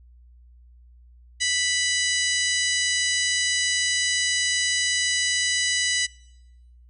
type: harmonic tone with a mistuned harmonic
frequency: 987.8 Hz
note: B5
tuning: in tune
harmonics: 2 / 3 / 4 / 5 / 6 / 7 / 8 / 9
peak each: -26 / -28 / -29 / -30 / -31 / -31 / -32 / -33 dBFS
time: 1.4-6.07 s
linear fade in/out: 20 ms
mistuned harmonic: 7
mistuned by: -76 cents
effects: noise-tail reverb RT60 1.0 s tail -25 dB re dry + added 60 Hz sine -48 dBFS peak until 6.89 s